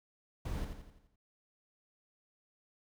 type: noise with echo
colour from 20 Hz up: brown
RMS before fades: -38 dBFS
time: 0.45-0.65 s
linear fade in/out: 5 ms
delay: 85 ms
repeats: 6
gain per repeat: -6 dB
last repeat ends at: 1.16 s
effects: none